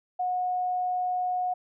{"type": "tone", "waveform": "sine", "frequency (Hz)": 728, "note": "F#5", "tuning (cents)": -28, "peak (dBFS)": -25, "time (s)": [0.19, 1.54], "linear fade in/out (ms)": 10, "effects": []}